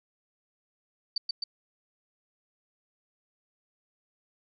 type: tone with echo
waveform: sine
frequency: 4600 Hz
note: D8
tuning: 37 cents flat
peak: -25 dBFS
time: 1.16-1.18 s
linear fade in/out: 5 ms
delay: 130 ms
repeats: 2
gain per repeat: -2 dB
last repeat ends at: 1.44 s
effects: none